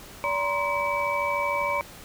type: tone cluster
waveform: sine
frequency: 576 / 950 / 1043 / 2293 Hz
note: D5 / A#5 / C6 / D7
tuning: -34 / +33 / -6 / -42 cents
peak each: -29 dBFS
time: 0.24-1.81 s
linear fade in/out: 0 ms
effects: pink hiss -45 dBFS RMS until 2.04 s